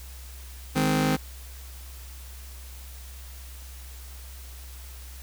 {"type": "chord", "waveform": "sawtooth", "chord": "Ab major", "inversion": "second", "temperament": "just", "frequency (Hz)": [155.74, 207.7, 259.6], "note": ["Eb3", "Ab3", "C4"], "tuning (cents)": [2, 0, -13], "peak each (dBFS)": [-21, -25, -21], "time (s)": [0.75, 1.17], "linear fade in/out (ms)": 20, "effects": ["added 64 Hz sine -40 dBFS peak until 5.22 s", "white hiss -48 dBFS RMS until 5.22 s"]}